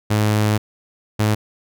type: tone pair in turn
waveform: sawtooth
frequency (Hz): 106.2 / 106.82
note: G#2 / G#2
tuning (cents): +39 / +49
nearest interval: unison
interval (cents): 10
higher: second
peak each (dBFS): -11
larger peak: neither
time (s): 0.1-0.58 / 1.19-1.35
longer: first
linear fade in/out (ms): 10
effects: none